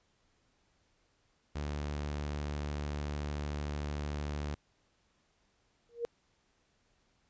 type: tone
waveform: sawtooth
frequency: 73.42 Hz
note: D2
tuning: in tune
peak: -31 dBFS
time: 1.55-4.55 s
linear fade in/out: 10 ms
type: tone with exponential growth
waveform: sine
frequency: 470.7 Hz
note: A#4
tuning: 17 cents sharp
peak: -28 dBFS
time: 5.89-6.05 s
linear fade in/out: 0 ms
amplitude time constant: 34 ms
effects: pink hiss -73 dBFS RMS until 7.29 s + resampled to 16000 Hz